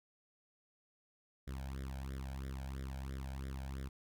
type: tone with flanger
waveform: sawtooth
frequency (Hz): 66.8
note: C2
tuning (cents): +36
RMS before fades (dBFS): -43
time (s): 1.47-3.89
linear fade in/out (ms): 10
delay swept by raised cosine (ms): 0.55 to 1.31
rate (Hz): 3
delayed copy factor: +1
effects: none